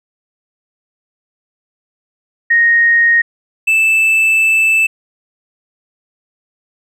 sine / triangle tone pair in turn, 1864.7 / 2637 Hz, A#6 / E7, 0 / 0 cents, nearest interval tritone, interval 600 cents, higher second, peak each -7 dBFS, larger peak neither, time 2.5-3.22 / 3.67-4.87 s, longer second, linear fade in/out 10 ms, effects none

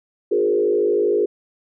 sine tone with frequency modulation, 416.1 Hz, G#4, 3 cents sharp, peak -15 dBFS, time 0.31-1.26 s, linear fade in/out 10 ms, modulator 52.8 Hz, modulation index 1.2, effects none

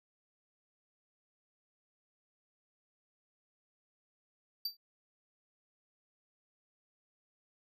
square tone with exponential decay, 4654 Hz, D8, 17 cents flat, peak -31 dBFS, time 4.65-4.77 s, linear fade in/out 5 ms, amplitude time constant 26 ms, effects none

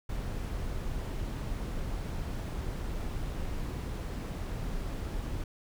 brown noise, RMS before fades -35 dBFS, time 0.09-5.44 s, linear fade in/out 5 ms, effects none

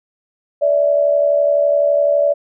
sine tone pair together, 578.1 / 650 Hz, D5 / E5, -27 / -24 cents, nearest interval major second, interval 203 cents, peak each -12 / -18 dBFS, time 0.61-2.34 s, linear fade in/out 20 ms, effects none

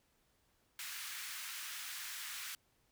pink high-pass noise, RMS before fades -45 dBFS, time 0.79-2.55 s, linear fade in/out 2 ms, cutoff 1400 Hz, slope 24 dB/octave, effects pink hiss -75 dBFS RMS until 2.91 s

